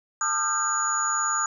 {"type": "tone cluster", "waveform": "sine", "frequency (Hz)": [879, 1216, 1355, 1571, 6840], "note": ["A5", "D#6", "E6", "G6", "A8"], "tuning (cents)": [-2, -40, 47, 3, -50], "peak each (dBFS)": [-35, -27, -30, -32, -26], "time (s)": [0.21, 1.46], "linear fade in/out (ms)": 2, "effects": []}